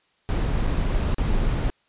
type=noise with dropouts; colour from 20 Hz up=brown; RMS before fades=-22 dBFS; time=0.29-1.7 s; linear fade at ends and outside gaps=0 ms; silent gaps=0.668-0.673 / 1.145-1.184 s; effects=white hiss -65 dBFS RMS until 1.88 s + resampled to 8000 Hz